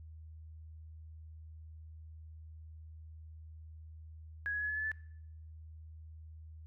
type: tone with pitch steps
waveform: sine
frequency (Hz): 1661.2 / 1677.6 / 1694.1 / 1710.9 / 1727.7 / 1744.8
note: G#6 / G#6 / G#6 / A6 / A6 / A6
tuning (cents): 0 / +17 / +34 / -49 / -32 / -15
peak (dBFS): -33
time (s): 4.46-4.916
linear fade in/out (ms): 0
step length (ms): 76
effects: noise-tail reverb RT60 0.7 s tail -21 dB re dry + added 79 Hz sine -48 dBFS peak until 6.66 s